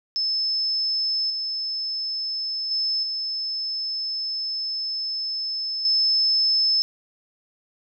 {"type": "tone with level steps", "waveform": "sine", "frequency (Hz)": 5240, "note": "E8", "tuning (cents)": -11, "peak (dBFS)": [-21, -25, -21, -25, -17], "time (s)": [0.16, 6.82], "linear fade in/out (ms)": 0, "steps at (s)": [1.3, 2.71, 3.03, 5.85], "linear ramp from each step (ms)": 2, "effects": []}